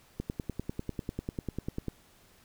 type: click train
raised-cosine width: 3 ms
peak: -20 dBFS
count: 18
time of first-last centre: 0.2-1.883 s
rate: 10.1 Hz
effects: pink hiss -61 dBFS RMS until 2.44 s